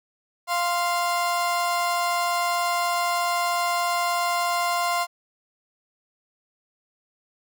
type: tone pair together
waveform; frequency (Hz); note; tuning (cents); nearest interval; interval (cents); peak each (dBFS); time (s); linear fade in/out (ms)
35% pulse; 696.6 / 1046.5; F5 / C6; -5 / 0; perfect fifth; 705; -23; 0.47-5.07; 50
effects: none